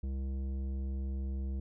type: tone with tanh clipping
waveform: triangle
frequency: 66.8 Hz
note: C2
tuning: 36 cents sharp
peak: -35 dBFS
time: 0.03-1.6 s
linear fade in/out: 5 ms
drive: 16 dB
effects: none